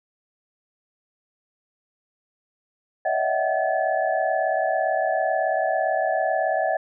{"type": "tone cluster", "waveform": "sine", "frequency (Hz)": [572, 639, 677, 756, 1718], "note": ["D5", "D#5", "E5", "F#5", "A6"], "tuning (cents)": [-46, 46, 46, 37, -42], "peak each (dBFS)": [-29, -24, -30, -24, -30], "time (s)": [3.05, 6.77], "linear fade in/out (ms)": 5, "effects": []}